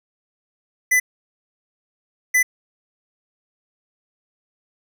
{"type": "tone bursts at uneven times", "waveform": "square", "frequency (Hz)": 2003, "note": "B6", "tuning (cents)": 24, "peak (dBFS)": -14, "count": 2, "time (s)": [[0.91, 1], [2.34, 2.43]], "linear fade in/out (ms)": 10, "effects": []}